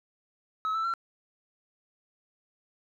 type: tone with pitch steps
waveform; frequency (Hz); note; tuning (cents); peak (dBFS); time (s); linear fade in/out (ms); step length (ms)
sine; 1287 / 1322.4 / 1358.8; E6 / E6 / F6; -42 / +5 / -48; -24; 0.65-0.938; 0; 96
effects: tanh soft clip ceiling -26 dBFS + 11-bit